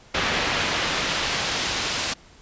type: noise with band-pass filter sweep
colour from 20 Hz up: brown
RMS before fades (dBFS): -25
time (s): 0.14-2.14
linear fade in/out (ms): 10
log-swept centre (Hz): 2700 to 5500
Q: 0.79
effects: pink hiss -51 dBFS RMS until 2.41 s + resampled to 16000 Hz